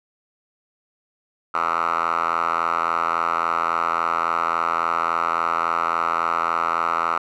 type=tone with band-pass filter; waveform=5% pulse; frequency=83.6 Hz; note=E2; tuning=25 cents sharp; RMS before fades=-22 dBFS; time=1.54-7.18 s; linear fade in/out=5 ms; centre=1300 Hz; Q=7.6; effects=none